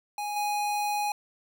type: tone with level steps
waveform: square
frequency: 829 Hz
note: G#5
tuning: 3 cents flat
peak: -31 / -27 dBFS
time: 0.18-1.12 s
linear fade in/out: 2 ms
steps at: 0.36 s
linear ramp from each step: 5 ms
effects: none